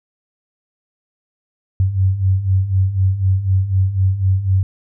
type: beating tone pair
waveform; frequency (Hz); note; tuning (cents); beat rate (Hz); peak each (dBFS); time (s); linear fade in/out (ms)
sine; 92.5 / 96.5; F#2 / G2; 0 / -27; 4; -19 / -14; 1.8-4.63; 0
effects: none